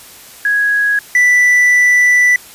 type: tone pair in turn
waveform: sine / triangle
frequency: 1661.2 / 1975.5 Hz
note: G#6 / B6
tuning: 0 / 0 cents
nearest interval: minor third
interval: 300 cents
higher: second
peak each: -10 / -5 dBFS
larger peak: second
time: 0.45-0.99 / 1.15-2.36 s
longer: second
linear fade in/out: 2 ms
effects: white hiss -37 dBFS RMS until 2.54 s + resampled to 32000 Hz